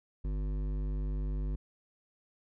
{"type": "tone with hard clipping", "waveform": "triangle", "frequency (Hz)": 50, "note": "G1", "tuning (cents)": 35, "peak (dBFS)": -33, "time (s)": [0.24, 1.56], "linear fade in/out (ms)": 10, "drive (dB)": 17, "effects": []}